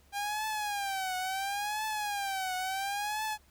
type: tone with vibrato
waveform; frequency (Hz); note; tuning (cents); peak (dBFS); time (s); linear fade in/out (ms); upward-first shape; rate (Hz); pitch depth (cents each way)
sawtooth; 800; G5; +35; -28; 0.12-3.38; 50; triangle; 0.72; 150
effects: added 69 Hz sine -63 dBFS peak until 3.5 s + pink hiss -65 dBFS RMS until 3.5 s